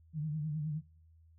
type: tone with vibrato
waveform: sine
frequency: 152.7 Hz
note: D#3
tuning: 32 cents flat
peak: -33 dBFS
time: 0.13-0.82 s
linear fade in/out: 50 ms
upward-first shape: triangle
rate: 9.6 Hz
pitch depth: 86 cents each way
effects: noise-tail reverb RT60 0.7 s tail -25 dB re dry + added 81 Hz sine -59 dBFS peak until 1.38 s